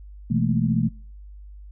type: tone cluster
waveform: sine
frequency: 125.2 / 166.1 / 213.2 / 227.7 Hz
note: B2 / E3 / G#3 / A#3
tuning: +24 / +13 / +46 / -40 cents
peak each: -24 dBFS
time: 0.3-0.89 s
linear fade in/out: 10 ms
effects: noise-tail reverb RT60 0.5 s tail -25 dB re dry + added 50 Hz sine -39 dBFS peak until 1.71 s